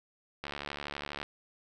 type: click train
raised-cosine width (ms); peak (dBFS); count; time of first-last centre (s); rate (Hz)
0.3; -21; 58; 0.44-1.229; 72.2
effects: none